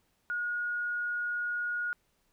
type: tone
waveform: sine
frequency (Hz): 1442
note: F#6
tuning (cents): -45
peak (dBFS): -30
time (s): 0.3-1.93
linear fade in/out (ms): 0
effects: pink hiss -73 dBFS RMS until 2.32 s